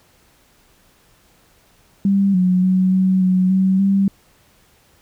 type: tone with pitch steps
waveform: sine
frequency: 197.2 / 182.7 / 186.1 / 187.7 / 184.8 / 189.5 / 196.1 Hz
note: G3 / F#3 / F#3 / F#3 / F#3 / F#3 / G3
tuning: +11 / -22 / +10 / +25 / -2 / +42 / +1 cents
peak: -12 dBFS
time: 2.05-4.08 s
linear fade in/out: 2 ms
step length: 290 ms
effects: pink hiss -55 dBFS RMS until 5.01 s